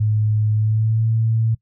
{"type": "tone with pitch glide", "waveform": "sine", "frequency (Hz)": [107.2, 112.46], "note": ["A2", "A2"], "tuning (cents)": [-45, 38], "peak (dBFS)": -15, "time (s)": [0, 1.55], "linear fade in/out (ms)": 10, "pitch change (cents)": 83, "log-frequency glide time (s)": [0.54, 1.07], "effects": ["noise-tail reverb RT60 0.1 s tail -21 dB re dry"]}